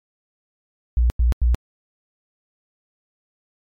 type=tone bursts; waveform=sine; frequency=59.7 Hz; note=A#1; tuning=42 cents sharp; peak=-13 dBFS; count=3; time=0.97-1.546 s; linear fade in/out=0 ms; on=130 ms; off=93 ms; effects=MP3 64 kbps